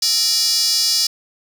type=tone with high-pass filter; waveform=square; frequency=262.8 Hz; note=C4; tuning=8 cents sharp; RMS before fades=-17 dBFS; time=0.02-1.07 s; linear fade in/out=5 ms; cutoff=5000 Hz; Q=5.7; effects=none